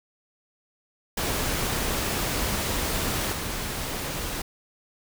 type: noise with level steps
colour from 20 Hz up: pink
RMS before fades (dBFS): -27 / -31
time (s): 1.17-4.42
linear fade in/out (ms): 5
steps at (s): 3.32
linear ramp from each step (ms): 10
effects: none